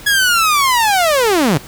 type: linear sweep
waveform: sawtooth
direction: down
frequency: 1686 to 125.5 Hz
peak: -7 dBFS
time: 0.06-1.58 s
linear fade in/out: 10 ms
effects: pink hiss -36 dBFS RMS until 1.67 s